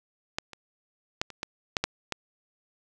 clicks, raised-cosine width 0.2 ms, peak -11 / -25 / -9 / -25 / -14 / -7 / -8 / -12 dBFS, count 8, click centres 0.385 / 0.533 / 1.215 / 1.303 / 1.431 / 1.768 / 1.84 / 2.123 s, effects none

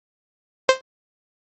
sawtooth tone with exponential decay, 523.3 Hz, C5, in tune, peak -3 dBFS, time 0.69-0.81 s, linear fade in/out 1 ms, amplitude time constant 25 ms, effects low-pass 7000 Hz 12 dB/octave + MP3 32 kbps

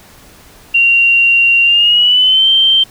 sine tone with pitch glide, 2760 to 3134 Hz, F7 to G7, -21 to -1 cents, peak -6 dBFS, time 0.74-2.84 s, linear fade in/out 10 ms, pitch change +220 cents, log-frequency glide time 1.63-2.49 s, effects pink hiss -41 dBFS RMS until 2.9 s

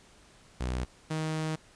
sawtooth tone pair in turn, 62.4 / 157.24 Hz, B1 / D#3, +19 / +19 cents, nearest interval octave + major third, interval 1600 cents, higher second, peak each -26 dBFS, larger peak neither, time 0.6-0.85 / 1.1-1.56 s, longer second, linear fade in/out 10 ms, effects pink hiss -58 dBFS RMS until 1.75 s + resampled to 22050 Hz

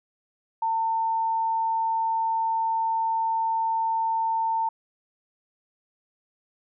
sine tone, 900 Hz, A5, 39 cents sharp, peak -22 dBFS, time 0.62-4.69 s, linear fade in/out 5 ms, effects none

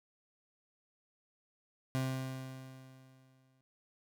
30% pulse tone with exponential decay, 131.2 Hz, C3, 5 cents sharp, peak -28 dBFS, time 1.95-3.61 s, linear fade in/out 0 ms, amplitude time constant 360 ms, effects none

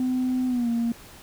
sine tone with pitch glide, 254.6 to 233.5 Hz, C4 to A#3, -47 to +3 cents, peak -20 dBFS, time 0-0.92 s, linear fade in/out 2 ms, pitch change -150 cents, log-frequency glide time 0.47-0.69 s, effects tanh soft clip ceiling -19 dBFS + pink hiss -47 dBFS RMS until 1.22 s

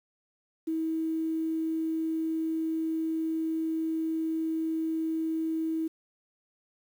sine tone, 321.7 Hz, E4, 42 cents flat, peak -27 dBFS, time 0.67-5.88 s, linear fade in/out 10 ms, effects 9-bit

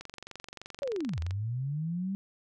click train, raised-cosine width 0.2 ms, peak -25 dBFS, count 31, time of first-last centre 0.01-1.309 s, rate 23.1 Hz
sine linear two-way sweep, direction down then up, 583 to 78 to 198.7 Hz, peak -30 dBFS, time 0.82-2.15 s, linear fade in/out 0 ms, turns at 1.19 s
effects none

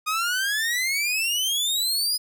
sawtooth exponential sweep, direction up, 1231 to 5030 Hz, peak -19 dBFS, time 0.06-2.18 s, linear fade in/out 20 ms, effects none

